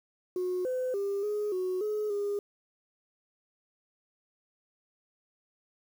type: tone with pitch steps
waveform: sine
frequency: 364.1 / 509 / 399.3 / 418 / 369.1 / 423.9 / 407.1 Hz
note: F#4 / C5 / G4 / G#4 / F#4 / G#4 / G#4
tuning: -28 / -48 / +32 / +11 / -4 / +35 / -35 cents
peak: -27 dBFS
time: 0.36-2.39 s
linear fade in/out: 2 ms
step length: 290 ms
effects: tanh soft clip ceiling -25 dBFS + 9-bit